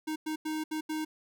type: tone bursts at uneven times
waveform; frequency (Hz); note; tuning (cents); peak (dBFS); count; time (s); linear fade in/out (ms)
square; 311.1; D#4; 0; -32; 5; 0.07-0.16 / 0.26-0.36 / 0.45-0.64 / 0.71-0.81 / 0.89-1.05; 10
effects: none